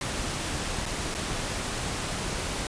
pink noise with dropouts, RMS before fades -31 dBFS, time 0.01-2.67 s, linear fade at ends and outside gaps 2 ms, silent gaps 0.857-0.861 / 1.143-1.148 s, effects resampled to 22050 Hz

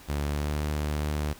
sawtooth tone with pitch glide, 72.5 to 74.8 Hz, D2 to D2, -22 to +32 cents, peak -23 dBFS, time 0.08-1.34 s, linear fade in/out 20 ms, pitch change +54 cents, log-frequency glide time 0.22-0.59 s, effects pink hiss -50 dBFS RMS until 1.39 s

